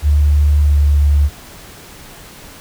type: tone with pitch glide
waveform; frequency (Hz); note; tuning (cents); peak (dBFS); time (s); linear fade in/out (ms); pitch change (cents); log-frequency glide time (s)
sine; 73.42 to 72.53; D2 to D2; 0 to -21; -8; 0.02-1.3; 50; -21; 0.64-0.75
effects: pink hiss -37 dBFS RMS until 2.6 s